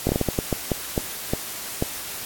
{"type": "slowing click train", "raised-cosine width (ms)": 2, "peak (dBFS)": -7, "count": 12, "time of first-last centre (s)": [0.07, 1.824], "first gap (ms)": 21, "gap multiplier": 1.37, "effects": ["white hiss -33 dBFS RMS until 2.25 s", "AAC 64 kbps"]}